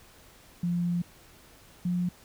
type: tone pair in turn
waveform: sine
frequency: 174 / 177.66 Hz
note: F3 / F3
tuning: -6 / +30 cents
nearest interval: unison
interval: 36 cents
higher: second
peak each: -25 dBFS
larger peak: neither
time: 0.63-1.02 / 1.85-2.09 s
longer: first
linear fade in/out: 5 ms
effects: pink hiss -55 dBFS RMS until 2.24 s